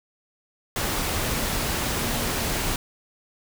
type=tone in noise; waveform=sine; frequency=237.1 Hz; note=A#3; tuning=30 cents sharp; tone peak=-35 dBFS; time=2.04-2.37 s; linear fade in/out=2 ms; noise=pink; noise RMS=-26 dBFS; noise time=0.76-2.76 s; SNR=-12 dB; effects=none